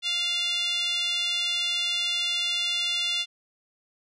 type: tone with band-pass filter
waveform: 5% pulse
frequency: 698.5 Hz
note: F5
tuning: in tune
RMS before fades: -27 dBFS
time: 0.02-3.26 s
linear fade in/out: 50 ms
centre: 3200 Hz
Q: 5.8
effects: none